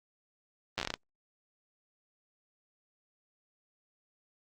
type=slowing click train; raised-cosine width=0.2 ms; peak=-15 dBFS; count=9; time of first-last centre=0.78-0.94 s; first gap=9 ms; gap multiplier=1.22; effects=Opus 32 kbps